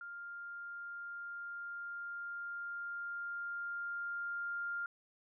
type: tone with level ramp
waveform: sine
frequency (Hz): 1400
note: F6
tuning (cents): +4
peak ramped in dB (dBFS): -44 to -36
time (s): 0.01-4.86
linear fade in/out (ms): 2
effects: none